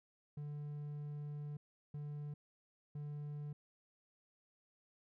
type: tone bursts at uneven times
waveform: triangle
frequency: 147.1 Hz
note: D3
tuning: 3 cents sharp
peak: -40 dBFS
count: 3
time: 0.37-1.57 / 1.94-2.34 / 2.95-3.53 s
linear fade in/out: 5 ms
effects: none